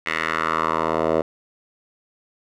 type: tone with band-pass filter sweep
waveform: 10% pulse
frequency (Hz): 80.3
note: E2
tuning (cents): -45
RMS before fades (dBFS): -22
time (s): 0.06-1.22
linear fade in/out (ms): 5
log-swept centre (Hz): 2100 to 590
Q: 2.5
effects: none